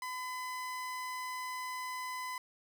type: tone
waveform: 30% pulse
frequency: 1010 Hz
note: B5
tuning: 39 cents sharp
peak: -35 dBFS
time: 0.02-2.38 s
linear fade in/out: 2 ms
effects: none